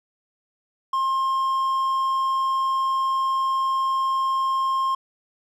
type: tone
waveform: triangle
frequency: 1064 Hz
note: C6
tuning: 29 cents sharp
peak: -18 dBFS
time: 0.93-4.95 s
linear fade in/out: 5 ms
effects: none